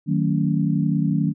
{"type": "chord", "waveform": "sine", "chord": "D# half-diminished seventh", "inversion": "none", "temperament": "just", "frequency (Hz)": [155.56, 186.68, 224, 280], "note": ["D#3", "F#3", "A3", "C#4"], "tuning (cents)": [0, 16, 31, 18], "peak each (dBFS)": [-21, -23, -25, -25], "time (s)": [0.06, 1.34], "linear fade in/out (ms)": 50, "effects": []}